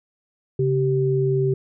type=tone pair together; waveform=sine; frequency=136.83 / 387 Hz; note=C#3 / G4; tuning=-22 / -22 cents; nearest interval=octave + tritone; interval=1800 cents; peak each=-20 dBFS; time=0.59-1.54 s; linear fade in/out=5 ms; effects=none